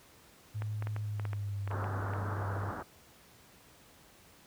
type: tone with pitch glide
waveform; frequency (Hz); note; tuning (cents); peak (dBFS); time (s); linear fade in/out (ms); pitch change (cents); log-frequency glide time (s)
sine; 106.1 to 99.57; G#2 to G2; +38 to +28; -33; 0.54-2.71; 20; -110; 0.94-1.66
type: clicks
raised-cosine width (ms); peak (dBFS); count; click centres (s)
0.5; -26; 11; 0.621 / 0.824 / 0.871 / 0.964 / 1.197 / 1.253 / 1.332 / 1.676 / 1.713 / 1.843 / 2.136
type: low-pass noise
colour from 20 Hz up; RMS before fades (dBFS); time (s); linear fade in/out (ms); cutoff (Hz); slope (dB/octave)
white; -40; 1.7-2.83; 10; 1500; 48
effects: pink hiss -59 dBFS RMS until 4.46 s + high-pass 60 Hz 12 dB/octave